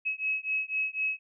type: beating tone pair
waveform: sine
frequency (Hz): 2564 / 2568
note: E7 / E7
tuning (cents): -49 / -46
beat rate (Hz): 4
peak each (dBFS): -31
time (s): 0.05-1.19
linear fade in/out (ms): 20
effects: none